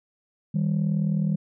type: tone pair together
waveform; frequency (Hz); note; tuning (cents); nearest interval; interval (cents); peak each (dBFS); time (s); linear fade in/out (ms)
sine; 157.8 / 197.39; D#3 / G3; +25 / +12; major third; 387; -22 / -23; 0.54-1.36; 10
effects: tanh soft clip ceiling -17 dBFS